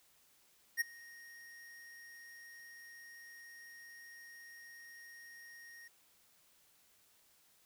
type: tone with ADSR envelope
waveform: square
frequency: 1864.7 Hz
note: A#6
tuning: in tune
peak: -29 dBFS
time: 0.77-5.88 s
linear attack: 38 ms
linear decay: 15 ms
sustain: -24 dB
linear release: 6 ms
effects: white hiss -69 dBFS RMS until 7.65 s